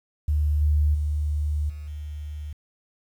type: tone with level steps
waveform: sine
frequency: 74.7 Hz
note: D2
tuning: 30 cents sharp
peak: -19 / -17 / -22 / -33 / -31 dBFS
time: 0.28-2.53 s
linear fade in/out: 5 ms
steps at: 0.61 / 0.94 / 1.69 / 1.87 s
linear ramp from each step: 10 ms
effects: 9-bit